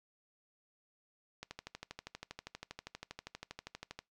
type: click train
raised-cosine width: 0.2 ms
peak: -26 dBFS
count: 33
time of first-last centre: 1.43-3.99 s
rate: 12.5 Hz
effects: noise-tail reverb RT60 0.2 s tail -23 dB re dry